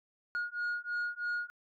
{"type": "beating tone pair", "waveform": "sine", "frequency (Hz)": [1436, 1439.1], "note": ["F6", "F#6"], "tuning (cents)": [48, -48], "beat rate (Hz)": 3.1, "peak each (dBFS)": [-34, -34], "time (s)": [0.35, 1.5], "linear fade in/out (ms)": 0, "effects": ["tanh soft clip ceiling -30 dBFS"]}